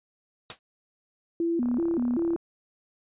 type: noise with exponential decay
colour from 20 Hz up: white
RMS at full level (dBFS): -29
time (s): 0.5-0.59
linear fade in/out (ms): 1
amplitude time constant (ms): 18
type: tone with vibrato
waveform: sine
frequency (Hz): 286.1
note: D4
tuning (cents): -45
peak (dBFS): -23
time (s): 1.4-2.36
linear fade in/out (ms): 2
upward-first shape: square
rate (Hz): 2.6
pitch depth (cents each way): 280
type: click train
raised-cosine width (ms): 1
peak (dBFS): -27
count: 27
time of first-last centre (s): 1.63-2.362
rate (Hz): 35.5
effects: resampled to 8000 Hz